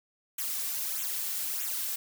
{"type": "noise with flanger", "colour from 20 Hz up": "blue", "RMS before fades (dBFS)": -33, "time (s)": [0.38, 1.96], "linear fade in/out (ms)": 5, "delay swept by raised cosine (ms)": [0.2, 3.2], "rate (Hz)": 1.6, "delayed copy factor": -0.95, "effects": []}